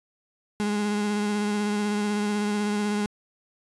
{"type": "tone with vibrato", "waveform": "35% pulse", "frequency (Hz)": 207.7, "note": "G#3", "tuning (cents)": 0, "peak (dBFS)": -22, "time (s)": [0.6, 3.06], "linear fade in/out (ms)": 0, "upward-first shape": "triangle", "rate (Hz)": 16, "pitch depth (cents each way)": 26, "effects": ["resampled to 24000 Hz"]}